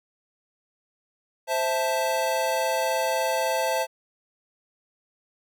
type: chord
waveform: square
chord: A minor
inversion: first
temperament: equal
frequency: 523.3 / 659.3 / 880 Hz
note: C5 / E5 / A5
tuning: 0 / 0 / 0 cents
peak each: -28 dBFS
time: 1.47-3.87 s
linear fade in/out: 50 ms
effects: none